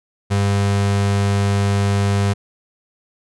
35% pulse tone, 100 Hz, G2, 35 cents sharp, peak -13 dBFS, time 0.3-2.34 s, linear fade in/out 20 ms, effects resampled to 24000 Hz

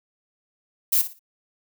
violet noise with echo, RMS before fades -19 dBFS, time 0.92-1.02 s, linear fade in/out 10 ms, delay 58 ms, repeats 3, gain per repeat -12 dB, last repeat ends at 1.194 s, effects none

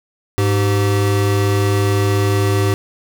square tone pair together, 102.4 / 387.4 Hz, G#2 / G4, -24 / -20 cents, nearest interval octave + major seventh, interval 2304 cents, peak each -15 / -20 dBFS, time 0.38-2.74 s, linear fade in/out 0 ms, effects none

